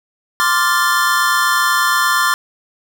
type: chord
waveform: square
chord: D minor seventh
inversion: third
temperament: equal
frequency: 1046.5 / 1174.7 / 1396.9 / 1760 Hz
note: C6 / D6 / F6 / A6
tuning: 0 / 0 / 0 / 0 cents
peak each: -19 dBFS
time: 0.4-2.34 s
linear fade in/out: 0 ms
effects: none